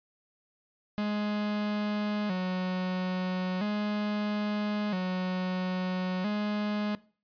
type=tone with vibrato; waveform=45% pulse; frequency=196 Hz; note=G3; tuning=in tune; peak=-28 dBFS; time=0.98-6.95 s; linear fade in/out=0 ms; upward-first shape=square; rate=0.38 Hz; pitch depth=110 cents each way; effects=noise-tail reverb RT60 0.4 s tail -20 dB re dry + resampled to 11025 Hz